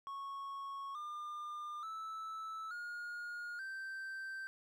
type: tone with pitch steps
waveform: triangle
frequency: 1103 / 1202.8 / 1311.7 / 1430.4 / 1559.9 Hz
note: C#6 / D6 / E6 / F6 / G6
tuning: -9 / +41 / -9 / +41 / -9 cents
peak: -40 dBFS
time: 0.07-4.47 s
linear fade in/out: 0 ms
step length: 880 ms
effects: none